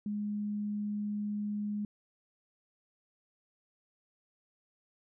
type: tone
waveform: sine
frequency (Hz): 207.7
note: G#3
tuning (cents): 0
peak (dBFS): -32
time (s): 0.06-1.85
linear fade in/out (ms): 2
effects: none